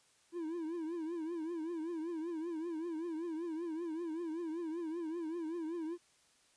triangle tone with vibrato, 329.6 Hz, E4, in tune, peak -35 dBFS, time 0.32-5.98 s, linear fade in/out 50 ms, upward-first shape triangle, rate 5.2 Hz, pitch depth 130 cents each way, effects white hiss -69 dBFS RMS until 6.56 s + resampled to 22050 Hz

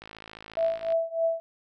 click train, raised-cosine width 0.3 ms, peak -26 dBFS, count 50, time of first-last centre 0.02-0.922 s, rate 54.3 Hz
sine tone with tremolo, 659.3 Hz, E5, in tune, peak -20 dBFS, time 0.57-1.4 s, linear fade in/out 0 ms, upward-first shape triangle, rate 3.3 Hz, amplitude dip 95%
effects none

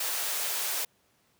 white high-pass noise, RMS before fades -31 dBFS, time 0-0.85 s, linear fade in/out 5 ms, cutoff 420 Hz, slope 24 dB/octave, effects pink hiss -68 dBFS RMS until 1.39 s + high-pass 100 Hz 12 dB/octave

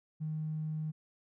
triangle tone with tanh clipping, 155.56 Hz, D#3, in tune, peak -33 dBFS, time 0.2-0.92 s, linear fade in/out 20 ms, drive 2 dB, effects none

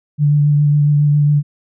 sine tone with vibrato, 146.8 Hz, D3, in tune, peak -9 dBFS, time 0.18-1.43 s, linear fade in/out 50 ms, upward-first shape triangle, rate 7.3 Hz, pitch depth 21 cents each way, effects none

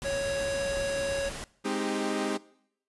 pink noise, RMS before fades -38 dBFS, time 0.02-1.44 s, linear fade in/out 0 ms
square tone, 554.4 Hz, C#5, in tune, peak -29 dBFS, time 0.04-1.3 s, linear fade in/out 20 ms
sawtooth chord, Ab major seventh, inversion none, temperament equal with one note detuned, 207.7 / 261.6 / 311.1 / 395.4 Hz, Ab3 / C4 / Eb4 / G4, 0 / 0 / 0 / +15 cents, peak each -30 dBFS, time 1.64-2.38 s, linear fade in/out 20 ms
effects noise-tail reverb RT60 0.7 s tail -21 dB re dry + resampled to 24000 Hz

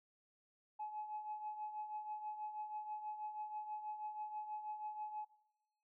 sine tone with tremolo, 850 Hz, G#5, 40 cents sharp, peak -39 dBFS, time 0.79-5.25 s, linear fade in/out 10 ms, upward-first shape triangle, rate 6.2 Hz, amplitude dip 70%, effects noise-tail reverb RT60 0.9 s tail -19 dB re dry + tanh soft clip ceiling -36 dBFS

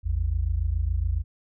sine tone pair together, 55.27 / 82.41 Hz, A1 / E2, +8 / 0 cents, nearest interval perfect fifth, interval 692 cents, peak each -25 dBFS, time 0.03-1.24 s, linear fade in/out 50 ms, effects none

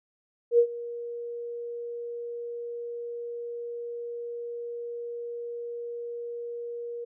sine tone with ADSR envelope, 473.8 Hz, A#4, 28 cents sharp, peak -14 dBFS, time 0.51-7.05 s, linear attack 76 ms, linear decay 78 ms, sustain -19 dB, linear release 13 ms, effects none

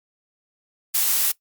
blue noise, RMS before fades -20 dBFS, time 0.94-1.32 s, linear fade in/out 10 ms, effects noise-tail reverb RT60 0.1 s tail -20 dB re dry + Opus 48 kbps

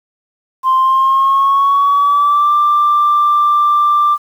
sine tone with pitch glide, 1046.5 to 1181.5 Hz, C6 to D6, 0 to +10 cents, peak -7 dBFS, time 0.63-4.18 s, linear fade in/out 50 ms, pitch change +210 cents, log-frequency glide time 0.78-2.53 s, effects tanh soft clip ceiling -5 dBFS + 7-bit

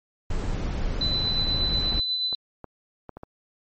brown noise, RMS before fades -27 dBFS, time 0.3-2 s, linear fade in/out 5 ms
sine tone with tremolo, 4008 Hz, B7, 25 cents sharp, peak -22 dBFS, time 1.01-2.35 s, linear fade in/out 2 ms, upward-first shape sine, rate 8.3 Hz, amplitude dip 35%
clicks, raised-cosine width 1 ms, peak -24 dBFS, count 8, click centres 1.396 / 1.604 / 1.926 / 2.328 / 2.643 / 3.093 / 3.17 / 3.234 s
effects MP3 32 kbps

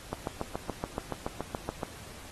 click train, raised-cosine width 1 ms, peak -18 dBFS, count 13, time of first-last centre 0.13-1.832 s, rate 7.05 Hz, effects pink hiss -48 dBFS RMS until 2.31 s + AAC 32 kbps

